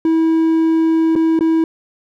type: tone with dropouts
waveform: triangle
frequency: 324.1 Hz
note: E4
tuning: 29 cents flat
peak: -9 dBFS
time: 0.05-1.64 s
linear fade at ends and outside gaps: 2 ms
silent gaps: 1.154-1.16 / 1.391-1.408 s
effects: none